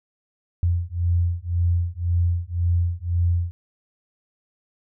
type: beating tone pair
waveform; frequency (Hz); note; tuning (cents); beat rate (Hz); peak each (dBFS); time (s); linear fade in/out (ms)
sine; 85.8 / 87.7; F2 / F2; -30 / +8; 1.9; -22; 0.63-3.51; 0
effects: none